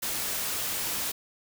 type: noise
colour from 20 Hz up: white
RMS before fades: -31 dBFS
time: 0.02-1.12 s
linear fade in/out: 10 ms
effects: none